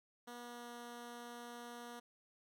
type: tone with pitch glide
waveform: 10% pulse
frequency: 241.1 to 239.2 Hz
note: B3 to A#3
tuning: -41 to +45 cents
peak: -40 dBFS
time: 0.27-2 s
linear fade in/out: 10 ms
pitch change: -14 cents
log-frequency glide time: 0.4-0.7 s
effects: none